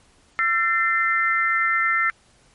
sine tone cluster, 1350 / 1796 / 2076 Hz, E6 / A6 / C7, +41 / +35 / -14 cents, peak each -22 dBFS, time 0.39-2.1 s, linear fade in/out 0 ms, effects pink hiss -57 dBFS RMS until 2.54 s + MP3 48 kbps

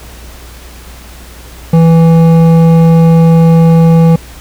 triangle tone with hard clipping, 164.81 Hz, E3, in tune, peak -4 dBFS, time 1.73-4.16 s, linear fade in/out 5 ms, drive 14 dB, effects added 60 Hz sine -30 dBFS peak until 4.4 s + pink hiss -34 dBFS RMS until 4.4 s

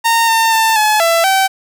sawtooth tone with pitch steps, 919 / 905 / 893 / 854 / 668 / 770 Hz, A#5 / A5 / A5 / G#5 / E5 / G5, -25 / +48 / +25 / +48 / +23 / -31 cents, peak -6 dBFS, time 0.04-1.48 s, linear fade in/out 20 ms, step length 240 ms, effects none

